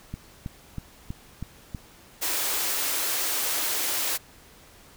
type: click train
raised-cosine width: 5 ms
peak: -20 dBFS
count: 6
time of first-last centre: 0.14-1.748 s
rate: 3.11 Hz
type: high-pass noise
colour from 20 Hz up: white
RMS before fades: -27 dBFS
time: 2.21-4.18 s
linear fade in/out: 20 ms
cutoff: 280 Hz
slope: 48 dB/octave
effects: pink hiss -52 dBFS RMS until 4.96 s